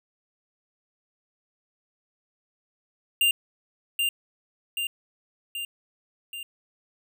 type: tone with echo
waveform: square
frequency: 2794 Hz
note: F7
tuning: in tune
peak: -19 dBFS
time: 3.21-3.31 s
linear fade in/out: 2 ms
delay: 780 ms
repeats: 4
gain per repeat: -4 dB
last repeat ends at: 6.43 s
effects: none